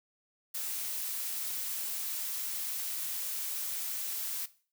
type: noise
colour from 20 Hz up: blue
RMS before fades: -36 dBFS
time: 0.54-4.46 s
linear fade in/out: 10 ms
effects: noise-tail reverb RT60 0.4 s tail -17 dB re dry